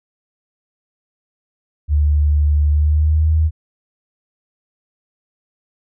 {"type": "tone with pitch glide", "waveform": "sine", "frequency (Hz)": [74, 78.85], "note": ["D2", "D#2"], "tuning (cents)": [14, 24], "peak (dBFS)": -11, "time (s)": [1.88, 3.51], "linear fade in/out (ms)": 50, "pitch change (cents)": 110, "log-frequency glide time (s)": [2.7, 3.31], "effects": []}